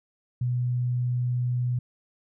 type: tone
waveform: sine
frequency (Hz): 123.47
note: B2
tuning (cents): 0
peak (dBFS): -23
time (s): 0.41-1.79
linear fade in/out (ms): 5
effects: none